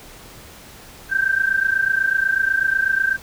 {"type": "tone pair together", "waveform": "sine", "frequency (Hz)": [1555, 1583.1], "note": ["G6", "G6"], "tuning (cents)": [-14, 17], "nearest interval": "unison", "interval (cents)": 31, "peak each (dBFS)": -19, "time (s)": [1.09, 3.18], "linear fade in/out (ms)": 50, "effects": ["pink hiss -42 dBFS RMS until 3.22 s"]}